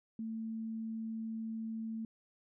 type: tone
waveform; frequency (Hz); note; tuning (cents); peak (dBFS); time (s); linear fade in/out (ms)
sine; 223.3; A3; +26; -37; 0.19-2.05; 2
effects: none

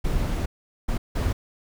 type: noise bursts at uneven times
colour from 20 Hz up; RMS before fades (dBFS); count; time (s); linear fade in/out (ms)
brown; -24; 3; 0.04-0.46 / 0.88-0.98 / 1.15-1.33; 10
effects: none

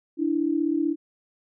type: tone pair together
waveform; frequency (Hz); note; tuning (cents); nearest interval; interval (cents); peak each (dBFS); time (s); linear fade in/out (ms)
sine; 293.6 / 329.6; D4 / E4; 0 / 0; major second; 200; -24; 0.17-0.96; 50
effects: none

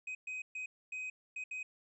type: tone bursts at uneven times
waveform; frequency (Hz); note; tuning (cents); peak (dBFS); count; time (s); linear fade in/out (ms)
triangle; 2516; D#7; +19; -37; 6; 0.07-0.15 / 0.27-0.42 / 0.55-0.66 / 0.92-1.1 / 1.36-1.44 / 1.51-1.63; 5
effects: resampled to 24000 Hz

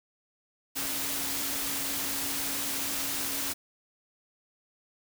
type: tone in noise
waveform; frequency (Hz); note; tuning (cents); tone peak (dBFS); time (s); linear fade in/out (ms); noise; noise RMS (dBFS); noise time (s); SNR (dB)
sine; 277.2; C#4; 0; -43; 0.75-3.54; 20; white; -32; 0.75-3.54; -14
effects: none

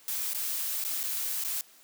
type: noise with dropouts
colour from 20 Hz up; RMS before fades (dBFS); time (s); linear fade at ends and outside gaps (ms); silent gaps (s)
blue; -32; 0.08-1.61; 0; 0.333-0.347 / 0.84-0.849 / 1.032-1.038 / 1.438-1.448
effects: white hiss -57 dBFS RMS until 1.83 s + high-pass 200 Hz 12 dB/octave

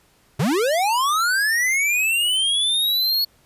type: linear sweep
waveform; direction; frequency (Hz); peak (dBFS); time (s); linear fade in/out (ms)
square; up; 113.5 to 4391; -18; 0.39-3.25; 10
effects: pink hiss -58 dBFS RMS until 3.45 s + resampled to 32000 Hz

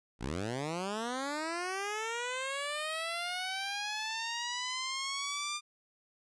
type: linear sweep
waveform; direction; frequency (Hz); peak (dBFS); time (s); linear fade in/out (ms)
10% pulse; up; 51.5 to 1205; -26; 0.19-5.61; 50
effects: resampled to 22050 Hz

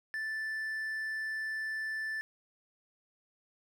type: tone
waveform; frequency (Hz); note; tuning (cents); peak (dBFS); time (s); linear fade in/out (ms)
triangle; 1760; A6; 0; -32; 0.14-2.21; 0
effects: none

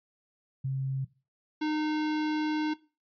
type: tone pair in turn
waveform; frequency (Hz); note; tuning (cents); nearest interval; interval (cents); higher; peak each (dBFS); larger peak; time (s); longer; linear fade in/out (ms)
sine / square; 134 / 306.4; C3 / D#4; +42 / -27; octave + major second; 1431; second; -28; neither; 0.64-1.05 / 1.61-2.74; second; 10
effects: noise-tail reverb RT60 0.3 s tail -18 dB re dry + resampled to 11025 Hz

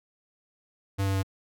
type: tone with pitch steps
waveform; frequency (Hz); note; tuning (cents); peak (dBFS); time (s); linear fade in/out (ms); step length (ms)
square; 98 / 97.21 / 96.43; G2 / G2 / G2; 0 / -14 / -28; -25; 0.98-1.232; 20; 84
effects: none

